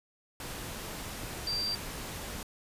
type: tone in noise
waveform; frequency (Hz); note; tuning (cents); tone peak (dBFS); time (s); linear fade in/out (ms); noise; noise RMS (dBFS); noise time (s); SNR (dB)
sine; 4699; D8; 0; -30; 1.47-1.75; 2; pink; -40; 0.4-2.43; +7
effects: resampled to 32000 Hz